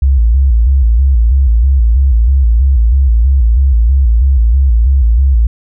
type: tone with vibrato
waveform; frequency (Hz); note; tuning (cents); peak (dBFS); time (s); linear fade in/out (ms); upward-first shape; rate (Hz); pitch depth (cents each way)
sine; 61.74; B1; 0; -5; 0.02-5.47; 5; square; 3.1; 150
effects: none